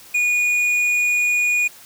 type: tone with tanh clipping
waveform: triangle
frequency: 2452 Hz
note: D#7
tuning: 26 cents flat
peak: -17 dBFS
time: 0.14-1.68 s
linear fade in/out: 10 ms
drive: 11 dB
effects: white hiss -44 dBFS RMS until 1.85 s